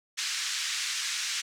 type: band-pass noise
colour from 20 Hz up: white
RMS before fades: -32 dBFS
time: 0.17-1.42 s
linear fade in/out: 20 ms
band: 1500 to 6900 Hz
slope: 24 dB/octave
effects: none